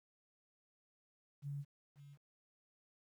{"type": "tone with echo", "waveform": "sine", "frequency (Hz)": 142.2, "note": "C#3", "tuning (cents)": 45, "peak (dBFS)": -40, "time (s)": [1.42, 1.65], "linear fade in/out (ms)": 50, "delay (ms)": 530, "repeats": 1, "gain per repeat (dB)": -14, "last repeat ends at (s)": 2.18, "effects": ["12-bit"]}